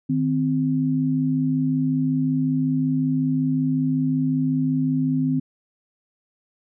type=tone pair together; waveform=sine; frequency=154.6 / 260 Hz; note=D#3 / C4; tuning=-11 / -11 cents; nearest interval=major sixth; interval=900 cents; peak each=-23 / -20 dBFS; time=0.09-5.4 s; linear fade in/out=10 ms; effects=none